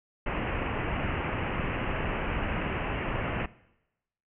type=low-pass noise; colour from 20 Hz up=pink; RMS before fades=-31 dBFS; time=0.26-3.46 s; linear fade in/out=5 ms; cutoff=2900 Hz; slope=96 dB/octave; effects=noise-tail reverb RT60 0.9 s tail -20 dB re dry